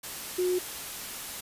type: tone in noise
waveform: sine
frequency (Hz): 363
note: F#4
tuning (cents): -33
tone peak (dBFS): -24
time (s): 0.38-0.59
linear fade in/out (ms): 10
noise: white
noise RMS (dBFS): -38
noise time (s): 0.03-1.41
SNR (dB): +11
effects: resampled to 32000 Hz